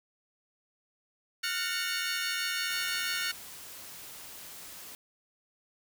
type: chord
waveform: 20% pulse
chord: Gb major seventh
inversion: third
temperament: equal with one note detuned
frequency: 1396.9 / 1480 / 1822.1 / 2217 Hz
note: F6 / Gb6 / Bb6 / Db7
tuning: 0 / 0 / -40 / 0 cents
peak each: -31 dBFS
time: 1.43-3.32 s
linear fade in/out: 10 ms
type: noise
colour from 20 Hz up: white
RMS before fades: -46 dBFS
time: 2.7-4.95 s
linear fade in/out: 0 ms
effects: none